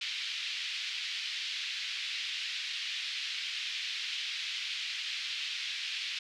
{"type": "band-pass noise", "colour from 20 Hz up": "pink", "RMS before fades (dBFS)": -37, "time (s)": [0.01, 6.19], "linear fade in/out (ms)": 5, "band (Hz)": [2400, 4400], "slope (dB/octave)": 24, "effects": []}